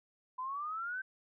sine exponential sweep, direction up, 1001 to 1563 Hz, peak -36 dBFS, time 0.38-1.02 s, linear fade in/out 10 ms, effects none

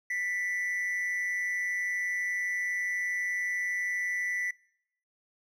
triangle tone with amplitude modulation, 1975.5 Hz, B6, in tune, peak -25 dBFS, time 0.1-4.51 s, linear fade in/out 5 ms, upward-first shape sine, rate 188 Hz, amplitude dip 55%, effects noise-tail reverb RT60 0.8 s tail -25 dB re dry

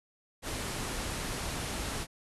pink low-pass noise, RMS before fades -36 dBFS, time 0.42-2.07 s, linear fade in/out 50 ms, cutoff 12000 Hz, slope 96 dB/octave, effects none

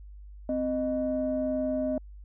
sine tone pair together, 260 / 617.8 Hz, C4 / D#5, -11 / -12 cents, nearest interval octave + minor third, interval 1499 cents, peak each -28 / -28 dBFS, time 0.49-1.98 s, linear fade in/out 2 ms, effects tanh soft clip ceiling -19 dBFS + added 50 Hz sine -43 dBFS peak until 2.24 s

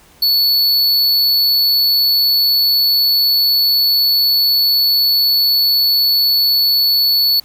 square tone, 4432 Hz, C#8, 1 cent flat, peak -11 dBFS, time 0.22-7.4 s, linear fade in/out 5 ms, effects pink hiss -47 dBFS RMS until 7.44 s

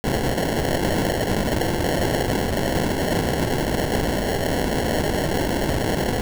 white noise with sample-and-hold, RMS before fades -22 dBFS, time 0.04-6.21 s, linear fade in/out 0 ms, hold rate 1225 Hz, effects none

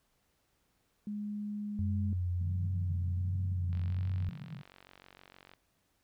sine tone with pitch glide, 207.7 to 206.5 Hz, G#3 to G#3, 0 to -10 cents, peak -35 dBFS, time 1.07-2.13 s, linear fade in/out 2 ms, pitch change -10 cents, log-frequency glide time 1.58-1.95 s
sine tone with vibrato, 91 Hz, F#2, 28 cents flat, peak -30 dBFS, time 1.79-4.29 s, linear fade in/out 0 ms, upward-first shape sine, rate 1.4 Hz, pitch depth 42 cents each way
pink band-pass noise, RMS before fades -45 dBFS, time 2.39-4.62 s, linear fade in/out 10 ms, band 130 to 190 Hz, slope 48 dB/octave
click train, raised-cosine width 0.3 ms, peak -37 dBFS, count 85, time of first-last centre 3.73-5.536 s, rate 46.5 Hz
effects pink hiss -75 dBFS RMS until 6.03 s

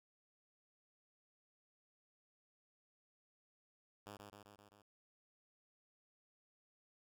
5% pulse tone with echo, 102.6 Hz, G#2, 21 cents flat, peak -39 dBFS, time 4.06-4.17 s, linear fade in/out 5 ms, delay 130 ms, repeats 5, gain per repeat -3 dB, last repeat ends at 4.82 s, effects none

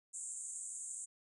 pink band-pass noise, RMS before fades -45 dBFS, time 0.13-1.06 s, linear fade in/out 20 ms, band 7000 to 9100 Hz, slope 96 dB/octave, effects none

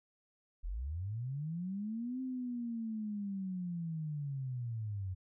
sine linear two-way sweep, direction up then down, 36.71 to 261.6 to 90.4 Hz, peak -36 dBFS, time 0.63-5.15 s, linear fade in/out 20 ms, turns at 2.21 s, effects none

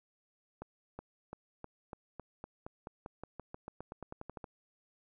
accelerating click train, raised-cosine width 1 ms, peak -29 dBFS, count 22, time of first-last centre 0.62-4.442 s, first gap 370 ms, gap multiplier 0.92, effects none

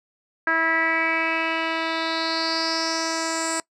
10% pulse tone with low-pass filter sweep, 325.8 Hz, E4, 20 cents flat, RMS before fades -24 dBFS, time 0.47-3.6 s, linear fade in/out 2 ms, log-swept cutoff 1700 to 8000 Hz, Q 5.5, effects noise-tail reverb RT60 0.1 s tail -22 dB re dry

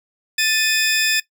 20% pulse tone pair together, 1765.5 / 2500 Hz, A6 / D#7, +5 / +8 cents, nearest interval tritone, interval 603 cents, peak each -14 dBFS, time 0.38-1.2 s, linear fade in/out 5 ms, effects noise-tail reverb RT60 0.1 s tail -17 dB re dry

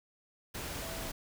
sine tone in noise, 659.3 Hz, E5, in tune, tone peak -46 dBFS, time 0.81-1.09 s, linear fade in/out 10 ms, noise pink, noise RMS -40 dBFS, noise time 0.54-1.12 s, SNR -9 dB, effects none

